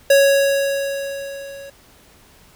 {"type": "tone with level ramp", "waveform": "square", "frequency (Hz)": 554.4, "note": "C#5", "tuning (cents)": 0, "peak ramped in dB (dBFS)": [-9, -35], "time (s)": [0.1, 1.7], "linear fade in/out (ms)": 5, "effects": ["pink hiss -50 dBFS RMS until 2.55 s"]}